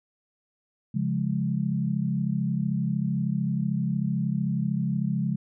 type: chord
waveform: sine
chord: Db major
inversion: none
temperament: equal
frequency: 138.59 / 174.61 / 207.7 Hz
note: Db3 / F3 / Ab3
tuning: 0 / 0 / 0 cents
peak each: -28 dBFS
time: 0.94-5.36 s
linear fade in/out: 10 ms
effects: none